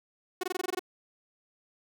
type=tone bursts; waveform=sawtooth; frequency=367.6 Hz; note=F#4; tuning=11 cents flat; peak=-25 dBFS; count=9; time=0.41-0.794 s; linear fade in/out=5 ms; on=24 ms; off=21 ms; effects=none